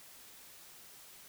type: silence
effects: white hiss -55 dBFS RMS until 1.28 s